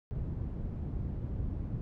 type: low-pass noise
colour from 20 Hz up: white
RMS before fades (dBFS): -36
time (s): 0.11-1.81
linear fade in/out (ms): 0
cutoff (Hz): 120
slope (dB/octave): 12
effects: none